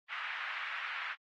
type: band-pass noise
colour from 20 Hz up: pink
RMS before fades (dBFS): -40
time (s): 0.08-1.16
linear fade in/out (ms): 50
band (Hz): 1300 to 2500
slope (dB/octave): 24
effects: AAC 32 kbps